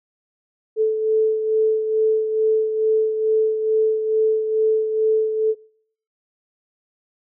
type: beating tone pair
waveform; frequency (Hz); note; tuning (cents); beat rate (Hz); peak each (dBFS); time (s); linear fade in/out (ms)
sine; 437 / 439.3; A4 / A4; -12 / -3; 2.3; -16 / -25; 0.76-5.55; 50
effects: noise-tail reverb RT60 0.6 s tail -23 dB re dry